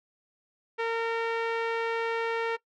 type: tone with low-pass filter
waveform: sawtooth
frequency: 458 Hz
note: A#4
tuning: 31 cents flat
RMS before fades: -29 dBFS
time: 0.78-2.57 s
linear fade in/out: 20 ms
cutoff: 2400 Hz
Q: 1.4
effects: noise-tail reverb RT60 0.1 s tail -20 dB re dry